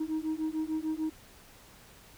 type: beating tone pair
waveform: sine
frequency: 311.1 / 317.8 Hz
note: D#4 / D#4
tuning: 0 / +37 cents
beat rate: 6.7 Hz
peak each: -31 dBFS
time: 0-1.1 s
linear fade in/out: 10 ms
effects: tanh soft clip ceiling -27 dBFS + pink hiss -55 dBFS RMS until 2.17 s